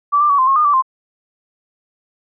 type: tone with pitch steps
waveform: sine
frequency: 1157 / 1186 / 1131 / 1039 / 1084 / 1218 / 1160 / 1048 Hz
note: D6 / D6 / C#6 / C6 / C#6 / D#6 / D6 / C6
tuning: -26 / +17 / +34 / -12 / -39 / -37 / -22 / +2 cents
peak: -10 dBFS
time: 0.12-0.824 s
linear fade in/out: 20 ms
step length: 88 ms
effects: none